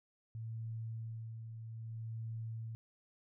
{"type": "tone with tremolo", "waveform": "sine", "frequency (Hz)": 112.8, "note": "A2", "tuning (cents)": 44, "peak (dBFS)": -39, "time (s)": [0.35, 2.75], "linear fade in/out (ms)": 0, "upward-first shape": "sine", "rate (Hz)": 0.63, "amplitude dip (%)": 45, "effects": []}